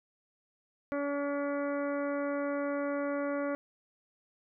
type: harmonic tone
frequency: 284.7 Hz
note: C#4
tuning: 46 cents sharp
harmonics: 1 / 2 / 3 / 4 / 5 / 6 / 7 / 8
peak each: -34 / -33 / -48 / -42 / -43 / -52 / -48 / -54 dBFS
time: 0.92-3.55 s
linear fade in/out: 0 ms
effects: none